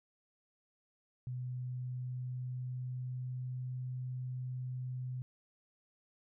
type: tone with pitch glide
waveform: sine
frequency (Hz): 125.5 to 126.96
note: B2 to B2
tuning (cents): +28 to +48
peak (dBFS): -37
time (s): 1.27-5.22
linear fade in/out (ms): 0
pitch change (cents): +20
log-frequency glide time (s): 1.38-3.85
effects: none